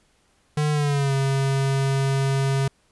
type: tone with pitch glide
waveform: square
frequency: 150.2 to 136.15 Hz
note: D3 to C#3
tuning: +39 to -31 cents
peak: -20 dBFS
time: 0.57-2.68 s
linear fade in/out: 5 ms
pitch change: -170 cents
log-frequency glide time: 0.72-1.13 s
effects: pink hiss -63 dBFS RMS until 2.91 s + resampled to 24000 Hz